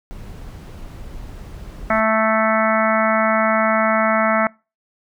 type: noise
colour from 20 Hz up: brown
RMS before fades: -34 dBFS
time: 0.11-2 s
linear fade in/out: 0 ms
type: harmonic tone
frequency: 220 Hz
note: A3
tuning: in tune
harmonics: 1 / 3 / 4 / 5 / 6 / 7 / 8 / 9 / 10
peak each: -22 / -18 / -25 / -26 / -20 / -28 / -27 / -26 / -27 dBFS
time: 1.9-4.47 s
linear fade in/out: 2 ms
effects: noise-tail reverb RT60 0.3 s tail -26 dB re dry